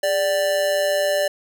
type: tone with amplitude modulation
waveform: square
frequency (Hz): 587.3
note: D5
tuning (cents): 0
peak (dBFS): -16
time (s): 0.03-1.28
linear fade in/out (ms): 5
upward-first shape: sine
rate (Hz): 175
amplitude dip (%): 55
effects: none